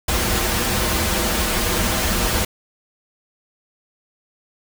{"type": "noise with comb filter", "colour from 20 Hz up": "pink", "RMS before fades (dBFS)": -20, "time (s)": [0.08, 2.45], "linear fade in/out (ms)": 5, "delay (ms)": 7.1, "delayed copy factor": -0.8, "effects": []}